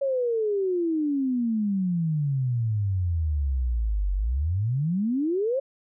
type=exponential two-way sweep; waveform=sine; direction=down then up; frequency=559 to 46 to 559 Hz; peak=-22 dBFS; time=0.01-5.6 s; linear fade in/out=10 ms; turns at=4.14 s; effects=none